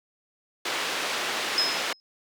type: low-pass noise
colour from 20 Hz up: white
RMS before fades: -29 dBFS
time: 0.65-1.93 s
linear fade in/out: 5 ms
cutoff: 3600 Hz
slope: 12 dB/octave
type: tone with exponential decay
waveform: sine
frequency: 5130 Hz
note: E8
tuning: 48 cents flat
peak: -18 dBFS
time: 1.58-2 s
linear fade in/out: 0 ms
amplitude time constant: 90 ms
effects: high-pass 300 Hz 12 dB/octave